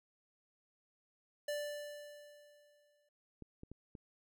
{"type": "tone with exponential decay", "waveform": "square", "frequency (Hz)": 587.3, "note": "D5", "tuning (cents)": 0, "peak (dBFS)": -36, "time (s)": [1.48, 3.09], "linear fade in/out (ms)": 5, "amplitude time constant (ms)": 350}
{"type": "clicks", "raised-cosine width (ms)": 3, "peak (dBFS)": -36, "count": 4, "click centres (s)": [3.423, 3.634, 3.716, 3.952]}
{"effects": []}